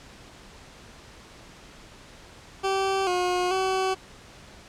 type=tone with pitch steps; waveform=20% pulse; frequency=386.9 / 359.9 / 378.6 Hz; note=G4 / F#4 / F#4; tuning=-23 / -48 / +40 cents; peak=-18 dBFS; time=2.63-3.95 s; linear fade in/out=20 ms; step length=440 ms; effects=pink hiss -48 dBFS RMS until 4.68 s + low-pass 7000 Hz 12 dB/octave